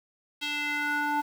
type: tone with band-pass filter sweep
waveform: square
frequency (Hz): 293.7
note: D4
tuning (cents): 0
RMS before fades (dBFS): -29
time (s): 0.41-1.22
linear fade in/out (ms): 20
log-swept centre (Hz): 3300 to 960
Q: 2.9
effects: 8-bit